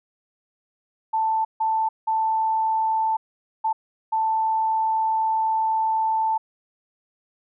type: tone bursts at uneven times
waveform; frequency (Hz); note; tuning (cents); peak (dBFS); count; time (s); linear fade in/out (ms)
sine; 884; A5; +8; -19; 5; 1.13-1.45 / 1.6-1.89 / 2.07-3.17 / 3.64-3.73 / 4.12-6.38; 10
effects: none